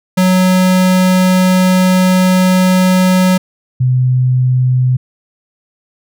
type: tone pair in turn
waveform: square / sine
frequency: 184.7 / 127.29 Hz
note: F#3 / C3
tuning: -3 / -47 cents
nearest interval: tritone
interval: 644 cents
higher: first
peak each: -8 dBFS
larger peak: neither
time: 0.17-3.38 / 3.8-4.97 s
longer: first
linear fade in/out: 10 ms
effects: none